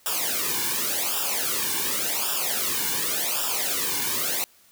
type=noise with flanger; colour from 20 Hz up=white; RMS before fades=-26 dBFS; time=0.06-4.44 s; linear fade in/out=0 ms; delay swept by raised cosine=0.47 to 1.57 ms; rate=0.89 Hz; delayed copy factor=-0.9; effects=white hiss -57 dBFS RMS until 4.71 s